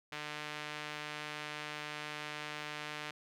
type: tone with band-pass filter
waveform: sawtooth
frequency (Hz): 150.2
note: D3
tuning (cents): +39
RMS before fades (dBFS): -43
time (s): 0.12-3.11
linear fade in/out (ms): 5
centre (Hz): 2400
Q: 1
effects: none